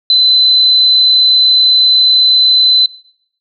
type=tone; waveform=sine; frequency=4033 Hz; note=B7; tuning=36 cents sharp; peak=-5 dBFS; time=0.1-2.86 s; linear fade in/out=2 ms; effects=noise-tail reverb RT60 0.8 s tail -25 dB re dry